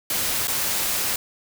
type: noise with dropouts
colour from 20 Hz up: white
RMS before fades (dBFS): -24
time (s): 0.1-1.16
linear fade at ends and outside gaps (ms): 2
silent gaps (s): 0.473-0.48
effects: none